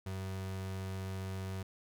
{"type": "tone", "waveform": "35% pulse", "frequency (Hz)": 95.1, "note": "F#2", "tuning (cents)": 48, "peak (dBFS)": -36, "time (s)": [0.06, 1.63], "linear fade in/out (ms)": 5, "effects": []}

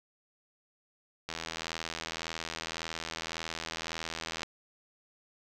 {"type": "click train", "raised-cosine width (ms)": 0.2, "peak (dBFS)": -18, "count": 258, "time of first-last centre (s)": [1.29, 4.432], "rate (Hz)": 81.8, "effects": []}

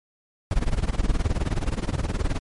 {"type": "noise with tremolo", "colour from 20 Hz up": "brown", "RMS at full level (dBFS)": -20, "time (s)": [0.51, 2.39], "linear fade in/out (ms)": 0, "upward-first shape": "sine", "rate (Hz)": 19, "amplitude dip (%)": 90, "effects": ["MP3 48 kbps"]}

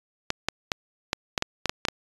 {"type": "clicks", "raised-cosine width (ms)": 0.2, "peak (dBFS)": -6, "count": 10, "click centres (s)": [0.304, 0.486, 0.718, 1.131, 1.378, 1.424, 1.657, 1.695, 1.852, 1.885], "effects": ["resampled to 24000 Hz"]}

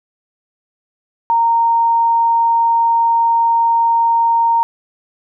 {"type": "tone", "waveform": "sine", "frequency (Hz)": 925, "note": "A#5", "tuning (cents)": -14, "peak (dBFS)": -10, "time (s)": [1.3, 4.63], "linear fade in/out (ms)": 0, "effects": []}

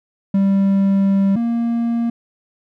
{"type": "tone pair in turn", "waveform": "triangle", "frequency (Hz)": [196, 233.5], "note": ["G3", "A#3"], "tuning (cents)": [0, 3], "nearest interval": "minor third", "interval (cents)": 303, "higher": "second", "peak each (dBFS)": [-10, -14], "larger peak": "first", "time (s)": [[0.34, 1.36], [1.36, 2.1]], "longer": "first", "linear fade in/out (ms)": 5, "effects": []}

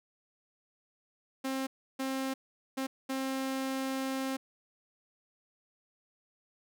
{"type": "tone bursts at uneven times", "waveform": "sawtooth", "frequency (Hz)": 266, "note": "C4", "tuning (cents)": 29, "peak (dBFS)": -28, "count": 4, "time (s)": [[1.44, 1.67], [1.99, 2.34], [2.77, 2.87], [3.09, 4.37]], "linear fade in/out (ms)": 10, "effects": []}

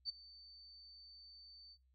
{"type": "tone with ADSR envelope", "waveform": "sine", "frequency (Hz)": 4554, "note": "C#8", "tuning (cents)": 46, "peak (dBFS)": -36, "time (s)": [0.05, 1.78], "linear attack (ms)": 42, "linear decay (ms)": 13, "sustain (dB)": -20, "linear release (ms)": 62, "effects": ["noise-tail reverb RT60 0.2 s tail -24 dB re dry", "added 64 Hz sine -70 dBFS peak until 1.94 s"]}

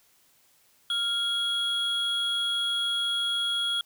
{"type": "tone pair together", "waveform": "triangle", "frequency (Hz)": [1396.9, 3322], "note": ["F6", "G#7"], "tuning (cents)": [0, 0], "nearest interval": "octave + minor third", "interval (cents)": 1500, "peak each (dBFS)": [-32, -24], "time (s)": [0.9, 3.81], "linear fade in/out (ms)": 2, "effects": ["white hiss -63 dBFS RMS until 3.85 s"]}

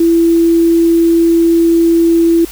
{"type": "tone", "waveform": "sine", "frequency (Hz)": 334.3, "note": "E4", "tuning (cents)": 24, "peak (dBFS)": -6, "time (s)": [0, 2.45], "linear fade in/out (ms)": 5, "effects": ["added 50 Hz sine -33 dBFS peak until 2.51 s", "white hiss -32 dBFS RMS until 2.51 s"]}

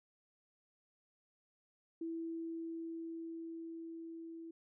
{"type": "tone with level ramp", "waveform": "sine", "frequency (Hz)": 329.6, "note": "E4", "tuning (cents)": 0, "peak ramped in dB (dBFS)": [-38, -46], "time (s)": [2.01, 4.51], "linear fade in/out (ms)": 5, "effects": []}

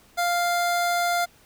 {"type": "tone pair together", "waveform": "square", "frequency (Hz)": [698.5, 1397], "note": ["F5", "F6"], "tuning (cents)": [0, 0], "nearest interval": "octave", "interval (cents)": 1200, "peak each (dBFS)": [-23, -28], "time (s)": [0.17, 1.26], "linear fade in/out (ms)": 20, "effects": ["pink hiss -56 dBFS RMS until 1.45 s"]}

